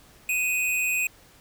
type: tone pair together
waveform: square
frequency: 2500 / 2679 Hz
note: D#7 / E7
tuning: +8 / +27 cents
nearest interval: minor second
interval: 119 cents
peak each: -24 / -33 dBFS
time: 0.29-1.07 s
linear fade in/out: 2 ms
effects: pink hiss -54 dBFS RMS until 1.4 s